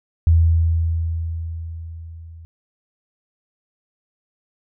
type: tone with level ramp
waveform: sine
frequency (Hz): 82.41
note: E2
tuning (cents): 0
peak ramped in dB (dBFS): -9 to -37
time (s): 0.27-2.45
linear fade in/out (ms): 0
effects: none